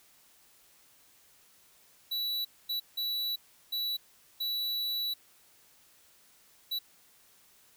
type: tone bursts at uneven times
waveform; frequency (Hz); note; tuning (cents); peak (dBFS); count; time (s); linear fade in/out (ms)
square; 3937; B7; -6; -31; 6; 2.11-2.45 / 2.69-2.8 / 2.97-3.36 / 3.72-3.97 / 4.4-5.14 / 6.71-6.79; 10
effects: white hiss -62 dBFS RMS until 7.76 s